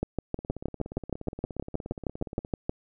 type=two click trains; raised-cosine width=2 ms; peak=-24 / -14 dBFS; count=36 / 18; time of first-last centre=0.39-2.449 / 0.03-2.695 s; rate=17 / 6.38 Hz; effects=none